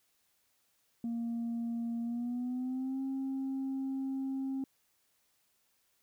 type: tone with pitch glide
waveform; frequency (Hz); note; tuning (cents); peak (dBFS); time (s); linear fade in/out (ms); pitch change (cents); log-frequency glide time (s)
sine; 233.1 to 267.8; A#3 to C4; 0 to +40; -31; 1.04-4.64; 2; +240; 2.02-3.01
effects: tanh soft clip ceiling -31 dBFS + white hiss -74 dBFS RMS until 6.02 s